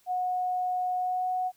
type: tone with pitch glide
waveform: sine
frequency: 730 to 736.4 Hz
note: F#5 to F#5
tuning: -24 to -8 cents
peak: -26 dBFS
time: 0.06-1.52 s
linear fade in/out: 50 ms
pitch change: +16 cents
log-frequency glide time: 0.97-1.27 s
effects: white hiss -65 dBFS RMS until 1.56 s